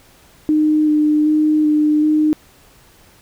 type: tone with vibrato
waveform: sine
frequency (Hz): 304.2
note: D#4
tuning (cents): -39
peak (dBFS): -11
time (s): 0.49-2.33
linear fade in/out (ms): 0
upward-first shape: square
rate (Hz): 1.3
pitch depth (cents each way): 12
effects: pink hiss -49 dBFS RMS until 3.21 s